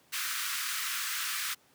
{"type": "high-pass noise", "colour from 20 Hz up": "pink", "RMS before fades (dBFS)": -34, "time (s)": [0.12, 1.55], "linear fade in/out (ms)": 20, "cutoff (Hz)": 1200, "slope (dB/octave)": 48, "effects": ["pink hiss -64 dBFS RMS until 1.74 s", "high-pass 150 Hz 12 dB/octave"]}